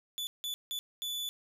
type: tone bursts at uneven times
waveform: 40% pulse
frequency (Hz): 3474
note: A7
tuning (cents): -23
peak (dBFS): -33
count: 4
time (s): 0.18-0.27 / 0.44-0.54 / 0.71-0.79 / 1.02-1.29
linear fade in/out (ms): 0
effects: none